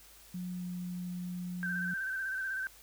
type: tone with pitch glide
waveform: sine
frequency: 180 to 178.65 Hz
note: F#3 to F3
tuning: -47 to +40 cents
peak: -36 dBFS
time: 0.34-1.94 s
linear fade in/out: 5 ms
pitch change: -13 cents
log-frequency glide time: 0.53-0.66 s
type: tone with vibrato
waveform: sine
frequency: 1552 Hz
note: G6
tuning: 18 cents flat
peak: -33 dBFS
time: 1.63-2.67 s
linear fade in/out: 0 ms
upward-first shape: square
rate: 16 Hz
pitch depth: 33 cents each way
effects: added 50 Hz sine -63 dBFS peak until 2.82 s + white hiss -57 dBFS RMS until 2.82 s